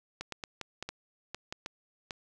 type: clicks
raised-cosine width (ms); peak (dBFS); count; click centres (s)
0.2; -20; 10; 0.21 / 0.323 / 0.438 / 0.613 / 0.826 / 0.89 / 1.346 / 1.525 / 1.661 / 2.108
effects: none